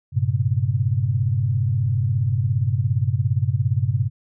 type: tone cluster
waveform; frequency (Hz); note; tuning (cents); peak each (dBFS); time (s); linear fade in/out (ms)
sine; 98.1 / 115.6 / 132.8; G2 / A#2 / C3; +2 / -14 / +26; -22; 0.12-4.1; 50
effects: none

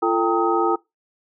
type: tone cluster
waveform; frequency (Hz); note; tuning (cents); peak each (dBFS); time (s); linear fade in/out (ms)
sine; 343.2 / 443.9 / 790 / 915 / 1263; F4 / A4 / G5 / A#5 / D#6; -30 / +15 / +13 / -32 / +26; -21 / -23 / -23 / -26 / -23; 0.02-0.76; 10
effects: noise-tail reverb RT60 0.2 s tail -22 dB re dry

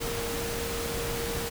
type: tone in noise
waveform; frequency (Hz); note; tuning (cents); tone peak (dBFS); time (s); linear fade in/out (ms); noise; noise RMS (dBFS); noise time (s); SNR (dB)
sine; 466.2; A#4; 0; -34; 0-1.5; 20; pink; -33; 0-1.5; -4
effects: none

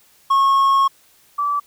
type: tone pair in turn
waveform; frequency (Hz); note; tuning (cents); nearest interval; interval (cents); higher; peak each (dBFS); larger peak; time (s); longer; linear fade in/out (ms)
triangle / sine; 1092 / 1156.9; C#6 / D6; -26 / -26; minor second; 100; second; -10 / -17; first; 0.3-0.88 / 1.38-1.6; first; 10
effects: white hiss -54 dBFS RMS until 1.66 s

